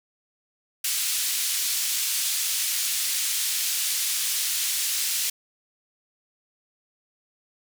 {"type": "band-pass noise", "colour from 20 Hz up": "white", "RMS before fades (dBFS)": -26, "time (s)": [0.84, 5.3], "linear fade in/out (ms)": 5, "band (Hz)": [2700, 12000], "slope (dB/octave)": 12, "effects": []}